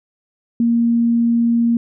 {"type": "tone", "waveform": "sine", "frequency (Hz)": 233.8, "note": "A#3", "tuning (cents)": 5, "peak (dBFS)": -12, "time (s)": [0.6, 1.77], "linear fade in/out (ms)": 2, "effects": []}